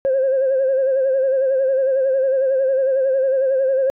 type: tone with vibrato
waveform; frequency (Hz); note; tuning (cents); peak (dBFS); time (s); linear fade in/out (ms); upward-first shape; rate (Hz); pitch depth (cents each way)
sine; 532; C5; +29; -13; 0.05-3.9; 0; sine; 11; 54
effects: tanh soft clip ceiling -11 dBFS